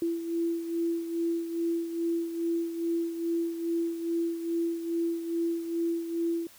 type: beating tone pair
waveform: sine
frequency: 335.3 / 337.7 Hz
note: E4 / E4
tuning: +30 / +42 cents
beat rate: 2.4 Hz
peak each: -28 / -35 dBFS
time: 0.02-6.47 s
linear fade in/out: 2 ms
effects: white hiss -54 dBFS RMS until 6.58 s